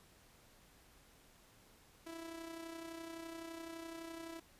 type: tone with amplitude modulation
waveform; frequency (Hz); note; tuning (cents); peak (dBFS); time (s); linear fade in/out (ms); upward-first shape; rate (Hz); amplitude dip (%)
sawtooth; 330.2; E4; +3; -40; 2.06-4.4; 10; sine; 31.8; 50
effects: pink hiss -65 dBFS RMS until 4.59 s + resampled to 32000 Hz